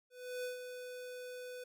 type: tone with ADSR envelope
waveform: square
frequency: 498.7 Hz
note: B4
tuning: 17 cents sharp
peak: -38 dBFS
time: 0.1-1.64 s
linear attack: 340 ms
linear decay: 130 ms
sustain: -7 dB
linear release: 6 ms
effects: none